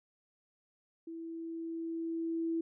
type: tone with level ramp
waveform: sine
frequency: 329.6 Hz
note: E4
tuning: in tune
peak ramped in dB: -41 to -30 dBFS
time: 1.07-2.61 s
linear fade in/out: 5 ms
effects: none